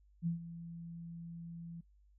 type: tone with ADSR envelope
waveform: sine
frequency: 168.4 Hz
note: E3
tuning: 37 cents sharp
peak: -30 dBFS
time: 0.22-1.81 s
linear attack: 46 ms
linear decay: 120 ms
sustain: -14 dB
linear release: 8 ms
effects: noise-tail reverb RT60 0.1 s tail -24 dB re dry + added 50 Hz sine -63 dBFS peak until 2.18 s